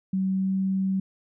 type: tone with pitch glide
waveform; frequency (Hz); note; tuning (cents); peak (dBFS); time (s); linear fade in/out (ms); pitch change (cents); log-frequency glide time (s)
sine; 190 to 191.32; F#3 to G3; +46 to -42; -22; 0.13-1; 5; +12; 0.29-0.54
effects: none